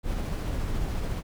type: noise with tremolo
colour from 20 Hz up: brown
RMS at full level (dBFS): -28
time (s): 0.03-1.23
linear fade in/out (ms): 50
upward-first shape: triangle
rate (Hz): 14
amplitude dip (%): 25
effects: none